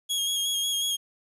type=tone with vibrato; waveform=sawtooth; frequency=3288 Hz; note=G#7; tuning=18 cents flat; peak=-22 dBFS; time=0.09-0.97 s; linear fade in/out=20 ms; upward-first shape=square; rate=5.5 Hz; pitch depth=22 cents each way; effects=resampled to 32000 Hz + 10-bit